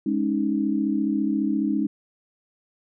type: chord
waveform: sine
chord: Ab suspended fourth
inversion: none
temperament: just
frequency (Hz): 207.7 / 276.9 / 311.5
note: Ab3 / Db4 / Eb4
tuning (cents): 0 / -2 / +2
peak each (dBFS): -25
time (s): 0.06-1.87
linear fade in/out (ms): 5
effects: none